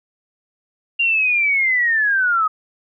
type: linear sweep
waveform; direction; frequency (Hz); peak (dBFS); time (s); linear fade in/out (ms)
sine; down; 2794 to 1244.5; -14; 0.99-2.48; 10
effects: none